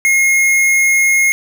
square tone, 2151 Hz, C7, 47 cents sharp, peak -10 dBFS, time 0.05-1.32 s, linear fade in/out 0 ms, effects none

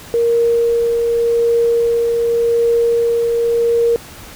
sine tone with tremolo, 467.4 Hz, A#4, 5 cents sharp, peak -10 dBFS, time 0.14-3.96 s, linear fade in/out 0 ms, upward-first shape triangle, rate 0.87 Hz, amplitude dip 30%, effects pink hiss -36 dBFS RMS until 4.35 s

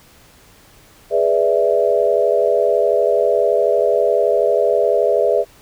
sine chord, E dominant seventh, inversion first, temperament equal, 415.3 / 493.9 / 587.3 / 659.3 Hz, G#4 / B4 / D5 / E5, 0 / 0 / 0 / 0 cents, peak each -18 dBFS, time 1.1-5.45 s, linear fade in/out 50 ms, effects pink hiss -48 dBFS RMS until 5.61 s

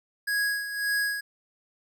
square tone with tremolo, 1658 Hz, G#6, 3 cents flat, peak -24 dBFS, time 0.27-1.21 s, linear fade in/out 10 ms, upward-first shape sine, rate 1.8 Hz, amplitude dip 65%, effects none

